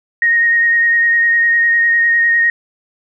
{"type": "tone with vibrato", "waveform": "sine", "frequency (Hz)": 1864, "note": "A#6", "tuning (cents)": -1, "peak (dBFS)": -9, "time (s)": [0.22, 2.5], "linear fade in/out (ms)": 2, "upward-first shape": "sine", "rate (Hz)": 9.9, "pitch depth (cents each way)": 16, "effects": []}